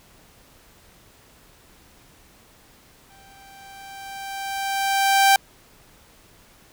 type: tone with exponential growth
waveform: sawtooth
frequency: 784 Hz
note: G5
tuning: in tune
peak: -8 dBFS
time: 3.1-5.36 s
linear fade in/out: 2 ms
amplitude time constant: 490 ms
effects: pink hiss -53 dBFS RMS until 6.72 s